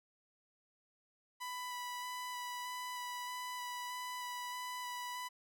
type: tone with vibrato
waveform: sawtooth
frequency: 990 Hz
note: B5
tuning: 4 cents sharp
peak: -37 dBFS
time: 1.4-5.29 s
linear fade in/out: 20 ms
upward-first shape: square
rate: 1.6 Hz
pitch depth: 9 cents each way
effects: none